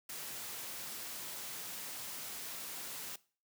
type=noise; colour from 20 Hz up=white; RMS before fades=-44 dBFS; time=0.09-3.16 s; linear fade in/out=5 ms; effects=noise-tail reverb RT60 0.4 s tail -20 dB re dry + high-pass 100 Hz 12 dB/octave